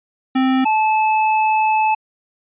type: tone pair in turn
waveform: square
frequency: 261.5 / 868.5 Hz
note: C4 / A5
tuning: -1 / -23 cents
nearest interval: octave + major sixth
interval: 2078 cents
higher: second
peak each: -14 dBFS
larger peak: neither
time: 0.35-0.65 / 0.65-1.95 s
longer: second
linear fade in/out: 10 ms
effects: resampled to 8000 Hz